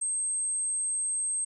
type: tone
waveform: sine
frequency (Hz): 8372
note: C9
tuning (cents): 0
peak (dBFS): -27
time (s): 0.01-1.45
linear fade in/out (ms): 10
effects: none